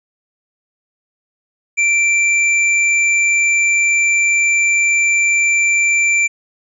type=tone; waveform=square; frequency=2349 Hz; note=D7; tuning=in tune; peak=-12 dBFS; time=1.77-6.28 s; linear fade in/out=20 ms; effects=resampled to 22050 Hz